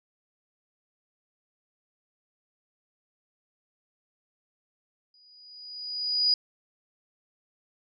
sine tone with exponential growth, 4918 Hz, D#8, 21 cents flat, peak -18 dBFS, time 5.14-6.34 s, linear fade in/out 2 ms, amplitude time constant 260 ms, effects none

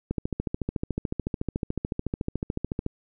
click train, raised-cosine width 3 ms, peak -14 dBFS, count 39, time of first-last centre 0.11-2.864 s, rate 13.8 Hz, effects none

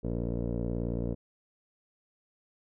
15% pulse tone with low-pass filter, 58.5 Hz, A#1, 7 cents sharp, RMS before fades -32 dBFS, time 0.03-1.15 s, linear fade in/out 20 ms, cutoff 420 Hz, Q 5.7, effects none

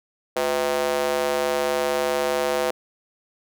square tone with high-pass filter, 71.7 Hz, D2, 41 cents flat, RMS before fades -23 dBFS, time 0.36-2.71 s, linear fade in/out 5 ms, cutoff 520 Hz, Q 2.4, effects none

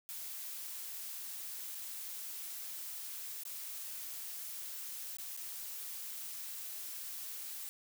blue noise with dropouts, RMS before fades -44 dBFS, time 0.09-7.69 s, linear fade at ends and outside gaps 0 ms, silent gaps 1.748-1.752 / 3.435-3.452 / 5.169-5.185 / 5.366-5.374 s, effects none

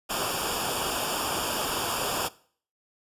pink noise with comb filter, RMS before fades -29 dBFS, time 0.09-2.29 s, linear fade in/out 20 ms, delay 0.49 ms, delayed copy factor -0.85, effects noise-tail reverb RT60 0.5 s tail -20 dB re dry + resampled to 32000 Hz

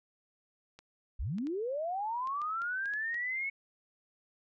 clicks, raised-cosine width 0.2 ms, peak -34 dBFS, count 9, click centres 0.79 / 1.384 / 1.47 / 2.273 / 2.417 / 2.619 / 2.857 / 2.937 / 3.144 s
sine linear sweep, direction up, 36.71 to 2217 Hz, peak -32 dBFS, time 1.19-3.5 s, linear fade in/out 10 ms
effects none

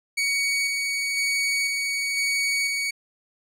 sawtooth tone with tremolo, 2244 Hz, C#7, 21 cents sharp, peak -18 dBFS, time 0.17-2.91 s, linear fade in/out 10 ms, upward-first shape square, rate 1 Hz, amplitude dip 25%, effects low-pass 11000 Hz 12 dB/octave

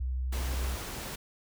sine tone with vibrato, 63.8 Hz, C2, 43 cents flat, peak -29 dBFS, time 0-0.76 s, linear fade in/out 10 ms, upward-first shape sine, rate 12 Hz, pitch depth 12 cents each way
pink noise, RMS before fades -39 dBFS, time 0.32-1.16 s, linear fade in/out 10 ms
effects none

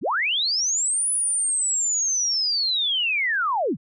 sine linear two-way sweep, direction up then down, 107 to 10000 to 107 Hz, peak -20 dBFS, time 0.01-3.77 s, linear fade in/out 50 ms, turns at 1.1 s, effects none

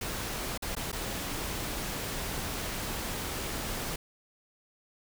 pink noise with dropouts, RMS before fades -35 dBFS, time 0.01-3.96 s, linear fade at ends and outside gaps 5 ms, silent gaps 0.577-0.622 / 0.752-0.765 / 0.918-0.927 s, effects none

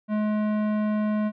sine tone with tanh clipping, 212.2 Hz, G#3, 38 cents sharp, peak -24 dBFS, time 0.08-1.32 s, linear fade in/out 50 ms, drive 16 dB, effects none

